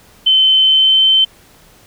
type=tone with pitch glide; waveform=sine; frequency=3070 to 3088 Hz; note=G7 to G7; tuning=-37 to -27 cents; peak=-7 dBFS; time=0.26-1.25 s; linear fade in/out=10 ms; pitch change=+10 cents; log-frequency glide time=0.62-1.05 s; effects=pink hiss -46 dBFS RMS until 1.86 s